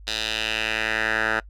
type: tone with band-pass filter sweep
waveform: 10% pulse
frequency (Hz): 110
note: A2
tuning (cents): 0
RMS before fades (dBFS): -25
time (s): 0.07-1.4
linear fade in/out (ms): 5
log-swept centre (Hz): 4000 to 1400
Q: 2.4
effects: noise-tail reverb RT60 0.1 s tail -23 dB re dry + added 50 Hz sine -41 dBFS peak until 1.49 s